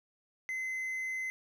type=tone; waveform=triangle; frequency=2051 Hz; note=C7; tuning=35 cents flat; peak=-32 dBFS; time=0.49-1.3 s; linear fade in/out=0 ms; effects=none